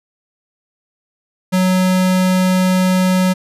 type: tone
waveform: square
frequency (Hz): 185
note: F#3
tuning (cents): 0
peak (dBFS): -12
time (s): 1.52-3.34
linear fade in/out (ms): 20
effects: resampled to 32000 Hz